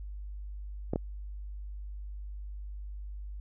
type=clicks; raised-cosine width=2 ms; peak=-16 dBFS; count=2; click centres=0.935 / 0.959 s; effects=added 50 Hz sine -38 dBFS peak until 3.4 s